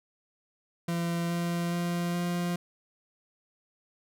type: tone with pitch steps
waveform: 40% pulse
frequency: 170.3 / 171.78 / 173.28 / 174.78 Hz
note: F3 / F3 / F3 / F3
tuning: -43 / -28 / -13 / +2 cents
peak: -27 dBFS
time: 0.88-2.56 s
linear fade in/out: 5 ms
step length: 420 ms
effects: none